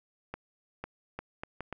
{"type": "accelerating click train", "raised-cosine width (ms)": 0.5, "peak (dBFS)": -22, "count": 6, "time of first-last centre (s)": [0.34, 1.727], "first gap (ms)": 500, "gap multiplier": 0.7, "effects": []}